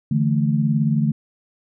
sine chord, D suspended second, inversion none, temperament just, 146.83 / 165.19 / 220.2 Hz, D3 / E3 / A3, 0 / +4 / +2 cents, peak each -19 / -23 / -20 dBFS, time 0.11-1.12 s, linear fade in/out 5 ms, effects none

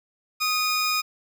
square tone cluster, 1251 / 2442 / 5040 Hz, D#6 / D#7 / D#8, +9 / -33 / +21 cents, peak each -27 dBFS, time 0.4-1.02 s, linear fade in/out 20 ms, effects none

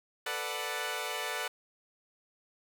10% pulse chord, B minor seventh, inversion third, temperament equal, 440 / 493.9 / 587.3 / 740 Hz, A4 / B4 / D5 / F#5, 0 / 0 / 0 / 0 cents, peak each -31 dBFS, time 0.26-1.48 s, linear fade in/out 5 ms, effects none

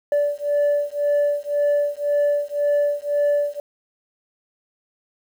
sine beating tone pair, 580 / 581.9 Hz, D5 / D5, -22 / -16 cents, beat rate 1.9 Hz, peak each -19 dBFS, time 0.12-3.6 s, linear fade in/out 2 ms, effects tanh soft clip ceiling -14 dBFS + 8-bit

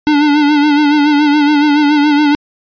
square tone with vibrato, 294.6 Hz, D4, 6 cents sharp, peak -8 dBFS, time 0.07-2.35 s, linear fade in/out 0 ms, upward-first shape sine, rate 7.1 Hz, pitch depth 51 cents each way, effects resampled to 11025 Hz

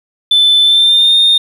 sine tone with pitch glide, 3520 to 3655 Hz, A7 to A#7, 0 to -35 cents, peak -4 dBFS, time 0.31-1.38 s, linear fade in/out 5 ms, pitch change +65 cents, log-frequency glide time 0.63-1.15 s, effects tanh soft clip ceiling -3 dBFS + 7-bit

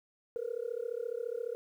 sine tone with amplitude modulation, 472.8 Hz, A#4, 24 cents sharp, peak -29 dBFS, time 0.36-1.55 s, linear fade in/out 0 ms, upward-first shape sine, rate 34.5 Hz, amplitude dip 100%, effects tanh soft clip ceiling -27 dBFS + 11-bit

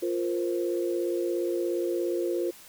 sine chord, F suspended fourth, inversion none, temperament equal, 349.2 / 466.2 / 523.3 Hz, F4 / Bb4 / C5, 0 / 0 / 0 cents, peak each -27 / -33 / -33 dBFS, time 0.02-2.51 s, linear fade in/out 10 ms, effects white hiss -50 dBFS RMS until 2.68 s

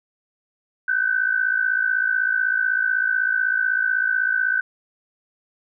sine tone pair together, 1504 / 1560 Hz, F#6 / G6, +28 / -9 cents, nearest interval minor second, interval 63 cents, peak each -20 / -22 dBFS, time 0.88-4.61 s, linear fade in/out 5 ms, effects none

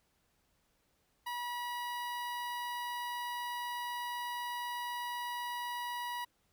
sawtooth tone with notch filter, 968 Hz, B5, 35 cents flat, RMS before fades -39 dBFS, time 1.26-6.25 s, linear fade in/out 10 ms, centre 7100 Hz, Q 1.1, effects pink hiss -75 dBFS RMS until 6.52 s

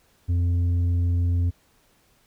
sine tone with tanh clipping, 87.31 Hz, F2, in tune, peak -20 dBFS, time 0.28-1.51 s, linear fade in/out 20 ms, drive 5 dB, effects pink hiss -62 dBFS RMS until 2.26 s

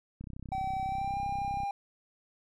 click train, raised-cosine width 5 ms, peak -30 dBFS, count 47, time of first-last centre 0.21-1.634 s, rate 32.3 Hz
triangle tone with pitch glide, 768 to 801.5 Hz, G5 to G5, -36 to +38 cents, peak -29 dBFS, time 0.52-1.71 s, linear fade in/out 2 ms, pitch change +74 cents, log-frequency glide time 0.84-1.19 s
effects none

